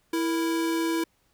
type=tone pair together; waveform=square; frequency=329.6 / 466.1 Hz; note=E4 / A#4; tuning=0 / 0 cents; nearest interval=tritone; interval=600 cents; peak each=-25 / -36 dBFS; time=0.13-1.04 s; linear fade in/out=5 ms; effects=pink hiss -68 dBFS RMS until 1.33 s